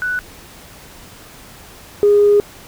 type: tone pair in turn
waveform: sine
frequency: 1484 / 410.9 Hz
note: F#6 / G#4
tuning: +5 / -18 cents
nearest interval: octave + minor seventh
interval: 2223 cents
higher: first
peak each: -17 / -7 dBFS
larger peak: second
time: 0.02-0.19 / 2.03-2.4 s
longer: second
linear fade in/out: 0 ms
effects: tanh soft clip ceiling -3 dBFS + pink hiss -40 dBFS RMS until 2.67 s